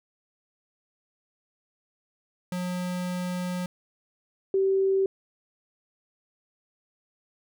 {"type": "tone pair in turn", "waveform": ["square", "sine"], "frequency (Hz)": [180, 386.2], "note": ["F#3", "G4"], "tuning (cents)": [-47, -26], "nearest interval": "octave + minor second", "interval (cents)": 1321, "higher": "second", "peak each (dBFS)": [-29, -20], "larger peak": "second", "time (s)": [[2.52, 3.66], [4.54, 5.06]], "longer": "first", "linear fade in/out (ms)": 2, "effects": []}